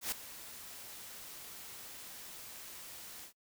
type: noise with ADSR envelope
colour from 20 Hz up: white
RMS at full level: -34 dBFS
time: 0.01-3.33 s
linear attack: 110 ms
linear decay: 4 ms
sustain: -15 dB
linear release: 92 ms
effects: noise-tail reverb RT60 0.1 s tail -23 dB re dry